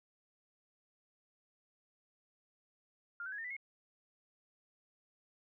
sine tone with pitch steps, 1403 / 1530 / 1668.5 / 1819.5 / 1984.1 / 2164 Hz, F6 / G6 / G#6 / A#6 / B6 / C#7, +8 / -42 / +8 / -42 / +7 / -42 cents, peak -40 dBFS, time 3.2-3.566 s, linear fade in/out 2 ms, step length 61 ms, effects none

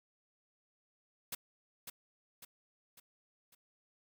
white noise with echo, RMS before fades -40 dBFS, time 1.32-1.35 s, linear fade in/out 5 ms, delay 550 ms, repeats 4, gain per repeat -6 dB, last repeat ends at 3.55 s, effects none

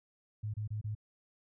sine tone bursts, 106.5 Hz, G#2, 44 cents sharp, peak -34 dBFS, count 4, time 0.43-0.951 s, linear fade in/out 10 ms, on 110 ms, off 27 ms, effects none

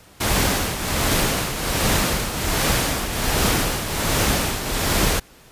pink noise with tremolo, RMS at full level -18 dBFS, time 0.2-5.2 s, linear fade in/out 10 ms, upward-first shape triangle, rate 1.3 Hz, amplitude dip 65%, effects pink hiss -49 dBFS RMS until 5.51 s + resampled to 32000 Hz

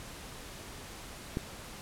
click, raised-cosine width 3 ms, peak -18 dBFS, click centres 1.371 s, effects pink hiss -46 dBFS RMS until 1.81 s + low-pass 12000 Hz 12 dB/octave

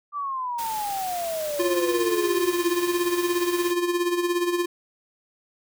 sine exponential sweep, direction down, 1185 to 323.8 Hz, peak -26 dBFS, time 0.12-2.74 s, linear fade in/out 50 ms
white noise, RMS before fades -36 dBFS, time 0.58-3.72 s, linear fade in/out 10 ms
square tone with tremolo, 350 Hz, F4, 4 cents sharp, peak -20 dBFS, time 1.59-4.66 s, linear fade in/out 10 ms, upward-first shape sine, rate 17 Hz, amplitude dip 60%
effects none

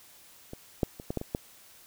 clicks, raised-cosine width 2 ms, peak -26 / -11 / -27 / -18 / -16 / -22 / -15 dBFS, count 7, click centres 0.534 / 0.832 / 0.999 / 1.105 / 1.173 / 1.214 / 1.349 s, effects white hiss -55 dBFS RMS until 1.86 s

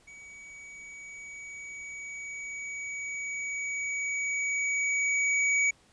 square tone with level ramp, 2266 Hz, C#7, 37 cents sharp, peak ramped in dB -47 to -23 dBFS, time 0.07-5.71 s, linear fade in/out 10 ms, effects pink hiss -62 dBFS RMS until 5.92 s + resampled to 22050 Hz

